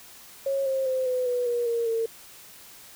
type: tone with pitch steps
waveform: sine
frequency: 547 / 532.7 / 518.7 / 505.1 / 491.8 / 478.9 / 466.4 / 454.2 Hz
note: C#5 / C5 / C5 / B4 / B4 / A#4 / A#4 / A#4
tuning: -23 / +31 / -15 / +39 / -7 / +47 / +1 / -45 cents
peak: -23 dBFS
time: 0.46-2.06 s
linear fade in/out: 5 ms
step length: 200 ms
effects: white hiss -48 dBFS RMS until 2.95 s